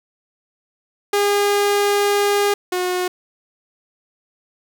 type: tone pair in turn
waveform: sawtooth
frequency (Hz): 407 / 362.6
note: G#4 / F#4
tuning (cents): -35 / -35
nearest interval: major second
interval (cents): 200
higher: first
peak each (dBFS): -11 / -15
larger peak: first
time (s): 1.13-2.54 / 2.72-3.08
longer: first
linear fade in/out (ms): 5
effects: none